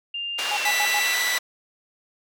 sine tone with pitch glide, 2800 to 2697 Hz, F7 to E7, +4 to +39 cents, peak -27 dBFS, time 0.14-1.14 s, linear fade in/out 5 ms, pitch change -65 cents, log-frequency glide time 0.5-0.61 s
white band-pass noise, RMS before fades -29 dBFS, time 0.38-1.39 s, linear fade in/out 10 ms, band 600 to 4200 Hz, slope 12 dB/octave
triangle tone bursts, 830.6 Hz, G#5, in tune, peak -22 dBFS, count 4, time 0.51-0.998 s, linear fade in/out 5 ms, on 59 ms, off 84 ms
sawtooth tone with vibrato, 1975.5 Hz, B6, in tune, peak -19 dBFS, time 0.65-1.38 s, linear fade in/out 2 ms, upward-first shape triangle, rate 19 Hz, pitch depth 10 cents each way
effects none

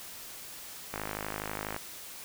click train, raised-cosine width 0.5 ms, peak -19 dBFS, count 44, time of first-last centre 0.94-1.764 s, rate 52.2 Hz, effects white hiss -45 dBFS RMS until 2.24 s

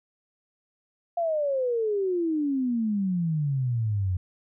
sine exponential sweep, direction down, 698.5 to 88.8 Hz, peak -23 dBFS, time 1.17-4.17 s, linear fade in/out 5 ms, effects none

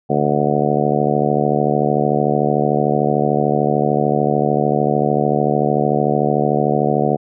harmonic tone, 73.42 Hz, D2, in tune, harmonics 2 / 3 / 4 / 5 / 6 / 7 / 8 / 9 / 10, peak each -21 / -21 / -25 / -23 / -21 / -24 / -24 / -24 / -21 dBFS, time 0.09-7.17 s, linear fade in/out 20 ms, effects none

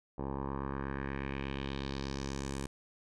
10% pulse tone with low-pass filter sweep, 68.3 Hz, C#2, 25 cents flat, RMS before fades -38 dBFS, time 0.18-2.67 s, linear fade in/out 5 ms, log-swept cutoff 760 to 9000 Hz, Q 2.4, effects none

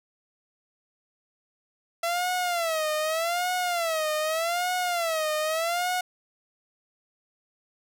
sawtooth tone with vibrato, 668 Hz, E5, 23 cents sharp, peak -21 dBFS, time 2.03-6.01 s, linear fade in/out 5 ms, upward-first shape sine, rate 0.83 Hz, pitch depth 150 cents each way, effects none

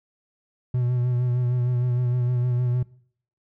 triangle tone with vibrato, 123.47 Hz, B2, in tune, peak -18 dBFS, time 0.74-2.83 s, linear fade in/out 5 ms, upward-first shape sine, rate 6.5 Hz, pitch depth 30 cents each way, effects noise-tail reverb RT60 0.6 s tail -22 dB re dry

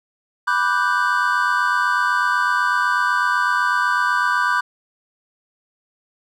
triangle chord, G major seventh, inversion first, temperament equal, 987.8 / 1174.7 / 1480 / 1568 Hz, B5 / D6 / F#6 / G6, 0 / 0 / 0 / 0 cents, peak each -20 dBFS, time 0.47-4.61 s, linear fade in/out 10 ms, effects none

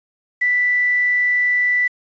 sine tone with quantisation, 1975.5 Hz, B6, in tune, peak -14 dBFS, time 0.41-1.88 s, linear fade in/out 10 ms, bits 7, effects resampled to 16000 Hz

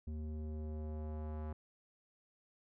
square tone with low-pass filter sweep, 77 Hz, D#2, 17 cents flat, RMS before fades -42 dBFS, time 0.07-1.53 s, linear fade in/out 5 ms, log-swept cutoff 260 to 1100 Hz, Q 1.1, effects none

